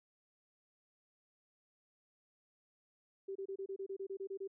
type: tone bursts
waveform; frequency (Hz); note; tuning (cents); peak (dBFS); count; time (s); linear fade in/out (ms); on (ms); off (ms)
sine; 389.1; G4; -13; -39; 12; 3.28-4.477; 10; 75; 27
effects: none